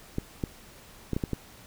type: clicks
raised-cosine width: 3 ms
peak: -15 dBFS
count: 6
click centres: 0.184 / 0.438 / 1.133 / 1.165 / 1.238 / 1.333 s
effects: pink hiss -51 dBFS RMS until 1.66 s